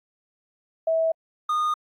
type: tone pair in turn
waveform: sine / triangle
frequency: 650 / 1227 Hz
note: E5 / D#6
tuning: -24 / -25 cents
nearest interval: major seventh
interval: 1099 cents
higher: second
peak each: -19 dBFS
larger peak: neither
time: 0.87-1.12 / 1.49-1.74 s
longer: neither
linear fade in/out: 5 ms
effects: AAC 64 kbps